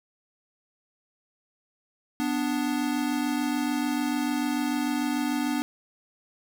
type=tone pair together; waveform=square; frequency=247.3 / 294.1 Hz; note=B3 / D4; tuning=+3 / +3 cents; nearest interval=minor third; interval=300 cents; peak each=-29 / -28 dBFS; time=2.2-5.62 s; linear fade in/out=0 ms; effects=10-bit